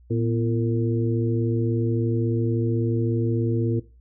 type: harmonic tone with a mistuned harmonic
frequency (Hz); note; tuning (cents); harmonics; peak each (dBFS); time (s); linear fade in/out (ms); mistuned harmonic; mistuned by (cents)
114.2; A#2; -35; 1 / 2 / 3 / 4; -23 / -28 / -27 / -29; 0.1-3.8; 10; 2; +130
effects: noise-tail reverb RT60 0.3 s tail -17 dB re dry + added 60 Hz sine -49 dBFS peak until 4 s